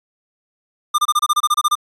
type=tone bursts; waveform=square; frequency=1204 Hz; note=D6; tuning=43 cents sharp; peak=-13 dBFS; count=12; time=0.94-1.754 s; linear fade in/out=10 ms; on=44 ms; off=26 ms; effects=resampled to 32000 Hz